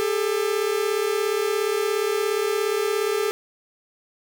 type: tone pair together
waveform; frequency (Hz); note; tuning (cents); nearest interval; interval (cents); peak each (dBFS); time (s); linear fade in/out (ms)
45% pulse; 401.6 / 438.7; G4 / A4; +42 / -5; major second; 153; -24; 0-3.31; 0
effects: none